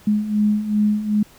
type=beating tone pair; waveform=sine; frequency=208.3 / 210.9 Hz; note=G#3 / G#3; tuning=+5 / +27 cents; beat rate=2.6 Hz; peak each=-22 / -17 dBFS; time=0.07-1.23 s; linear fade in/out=5 ms; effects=pink hiss -49 dBFS RMS until 1.38 s